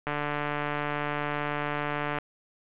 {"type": "click train", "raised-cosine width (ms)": 0.5, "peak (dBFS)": -15, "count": 312, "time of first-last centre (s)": [0.07, 2.186], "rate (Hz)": 147, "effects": ["resampled to 8000 Hz", "8-bit"]}